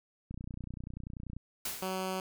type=click train; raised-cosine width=5 ms; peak=-29 dBFS; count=33; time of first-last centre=0.31-1.366 s; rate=30.3 Hz
type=noise with exponential decay; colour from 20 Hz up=white; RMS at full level=-34 dBFS; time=1.65-2.16 s; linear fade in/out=5 ms; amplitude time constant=110 ms
type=tone; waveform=10% pulse; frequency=187.8 Hz; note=F#3; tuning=26 cents sharp; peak=-25 dBFS; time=1.82-2.2 s; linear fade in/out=2 ms
effects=none